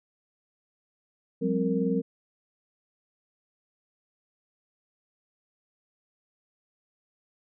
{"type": "tone cluster", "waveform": "sine", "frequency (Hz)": [179.7, 199.2, 262.7, 462.2], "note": ["F3", "G3", "C4", "A#4"], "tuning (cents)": [50, 28, 7, -15], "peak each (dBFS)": -29, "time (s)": [1.41, 2.02], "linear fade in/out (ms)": 20, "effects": []}